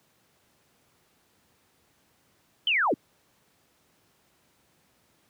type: linear sweep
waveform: sine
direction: down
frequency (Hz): 3136 to 207.9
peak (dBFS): -21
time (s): 2.67-2.94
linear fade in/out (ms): 2
effects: pink hiss -66 dBFS RMS until 5.29 s + high-pass 100 Hz 12 dB/octave